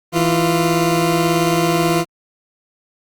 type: tone pair together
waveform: 20% pulse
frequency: 164.33 / 347 Hz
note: E3 / F4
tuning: -5 / -11 cents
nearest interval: octave + minor second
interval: 1294 cents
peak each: -12 dBFS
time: 0.12-2.05 s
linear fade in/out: 50 ms
effects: Opus 48 kbps